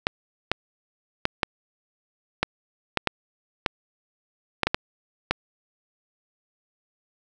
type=clicks; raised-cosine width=0.3 ms; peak=-4 dBFS; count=12; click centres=0.069 / 0.516 / 1.254 / 1.432 / 2.43 / 2.973 / 3.073 / 3.662 / 4.633 / 4.67 / 4.745 / 5.31 s; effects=none